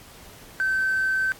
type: tone with hard clipping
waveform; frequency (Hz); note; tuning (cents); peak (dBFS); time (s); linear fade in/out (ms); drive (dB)
sine; 1542; G6; -29; -21; 0.6-1.32; 0; 1
effects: pink hiss -47 dBFS RMS until 1.39 s + AAC 64 kbps